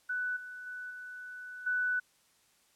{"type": "tone with level steps", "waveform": "sine", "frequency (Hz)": 1490, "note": "F#6", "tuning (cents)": 12, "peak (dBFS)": [-31, -42, -39, -42, -28], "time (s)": [0.09, 2], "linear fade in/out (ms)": 10, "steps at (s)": [0.36, 0.66, 0.9, 1.66], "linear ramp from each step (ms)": 10, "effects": ["white hiss -68 dBFS RMS until 2.75 s", "low-pass 11000 Hz 12 dB/octave"]}